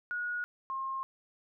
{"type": "tone pair in turn", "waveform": "sine", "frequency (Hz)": [1451, 1067.8], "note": ["F#6", "C6"], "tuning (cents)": [-34, 35], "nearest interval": "perfect fourth", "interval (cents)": 531, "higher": "first", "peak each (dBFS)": [-32, -33], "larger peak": "first", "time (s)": [[0.11, 0.44], [0.7, 1.03]], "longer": "neither", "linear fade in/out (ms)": 0, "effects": []}